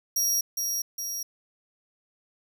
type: tone with echo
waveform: sawtooth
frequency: 5660 Hz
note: F8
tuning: 22 cents sharp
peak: -20 dBFS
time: 0.16-0.41 s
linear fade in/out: 5 ms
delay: 410 ms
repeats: 2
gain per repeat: -4 dB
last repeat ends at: 1.23 s
effects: none